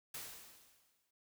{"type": "noise with exponential decay", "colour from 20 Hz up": "white", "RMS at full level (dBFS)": -44, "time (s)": [0.14, 1.11], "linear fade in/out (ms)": 5, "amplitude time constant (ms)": 210, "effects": []}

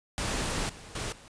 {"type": "noise with level steps", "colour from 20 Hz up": "pink", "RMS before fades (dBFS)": [-31, -47, -34, -51], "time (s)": [0.18, 1.28], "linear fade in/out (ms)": 0, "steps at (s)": [0.69, 0.95, 1.12], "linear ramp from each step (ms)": 5, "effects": ["resampled to 22050 Hz"]}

